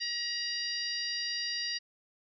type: harmonic tone with a mistuned harmonic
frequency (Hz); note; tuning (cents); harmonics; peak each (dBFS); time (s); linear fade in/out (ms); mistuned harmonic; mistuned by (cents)
951; A#5; +34; 2 / 3 / 4 / 5 / 6; -39 / -42 / -43 / -34 / -42; 0-1.79; 20; 6; -23
effects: none